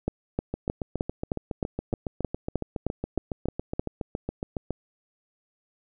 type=two click trains; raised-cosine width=2 ms; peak=-16 / -12 dBFS; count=31 / 13; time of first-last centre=0.54-4.707 / 0.08-3.795 s; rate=7.2 / 3.23 Hz; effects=none